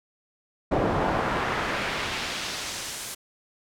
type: noise with band-pass filter sweep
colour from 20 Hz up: brown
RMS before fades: -28 dBFS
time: 0.71-3.15 s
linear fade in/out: 10 ms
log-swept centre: 590 to 10000 Hz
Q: 0.9
effects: none